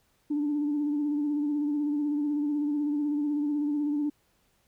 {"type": "tone with vibrato", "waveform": "sine", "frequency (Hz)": 293.7, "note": "D4", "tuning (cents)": 0, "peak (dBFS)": -24, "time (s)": [0.3, 4.1], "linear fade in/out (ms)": 10, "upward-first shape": "sine", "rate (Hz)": 16, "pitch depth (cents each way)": 39, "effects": ["tanh soft clip ceiling -21 dBFS", "pink hiss -69 dBFS RMS until 4.67 s"]}